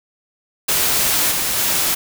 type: noise with level steps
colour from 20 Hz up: white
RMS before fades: -17 / -20 / -18 dBFS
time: 0.68-1.95 s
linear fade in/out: 10 ms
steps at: 1.3 / 1.57 s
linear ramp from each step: 20 ms
effects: none